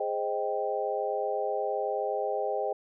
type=chord; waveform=sine; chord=Ab major seventh; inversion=none; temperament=equal; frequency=415.3 / 523.3 / 622.3 / 784 Hz; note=Ab4 / C5 / Eb5 / G5; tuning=0 / 0 / 0 / 0 cents; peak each=-33 dBFS; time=0-2.73 s; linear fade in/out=5 ms; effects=none